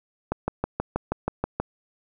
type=click train; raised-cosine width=1 ms; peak=-10 dBFS; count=9; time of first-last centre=0.32-1.6 s; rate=6.25 Hz; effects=none